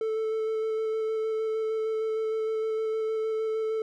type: tone with vibrato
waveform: triangle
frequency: 440 Hz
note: A4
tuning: in tune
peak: -24 dBFS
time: 0.01-3.82 s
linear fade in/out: 2 ms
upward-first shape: square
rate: 6.5 Hz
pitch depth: 9 cents each way
effects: none